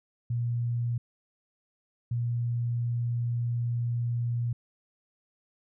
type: tone pair in turn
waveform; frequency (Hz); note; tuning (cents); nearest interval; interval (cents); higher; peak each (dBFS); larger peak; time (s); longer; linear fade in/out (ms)
sine; 119.1 / 119.1; A#2 / A#2; +38 / +38; unison; 0; neither; -26; neither; 0.3-0.98 / 2.11-4.53; second; 5
effects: none